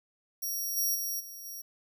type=tone with level steps; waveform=5% pulse; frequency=5660 Hz; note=F8; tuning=22 cents sharp; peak=-26 / -21 / -26 / -37 / -34 dBFS; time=0.42-1.62 s; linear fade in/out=10 ms; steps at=0.76 / 0.94 / 1.19 / 1.44 s; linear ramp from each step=20 ms; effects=none